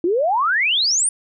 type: exponential sweep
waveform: sine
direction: up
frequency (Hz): 325.2 to 9650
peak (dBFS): -15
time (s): 0.04-1.09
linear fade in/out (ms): 2
effects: none